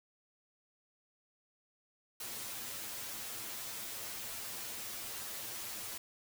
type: noise with comb filter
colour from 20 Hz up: white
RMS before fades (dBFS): -43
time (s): 2.2-5.98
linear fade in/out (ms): 5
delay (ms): 8.9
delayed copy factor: +1
effects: none